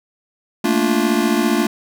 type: chord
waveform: square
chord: Bb major seventh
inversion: third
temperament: just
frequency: 218.5 / 233.1 / 291.4 / 349.6 Hz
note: A3 / Bb3 / D4 / F4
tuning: -12 / 0 / -13 / +2 cents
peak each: -21 dBFS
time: 0.64-1.67 s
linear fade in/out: 5 ms
effects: none